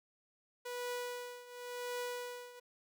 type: tone with tremolo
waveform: sawtooth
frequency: 490 Hz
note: B4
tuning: 14 cents flat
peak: -33 dBFS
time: 0.65-2.6 s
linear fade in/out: 10 ms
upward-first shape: triangle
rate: 0.93 Hz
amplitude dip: 85%
effects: none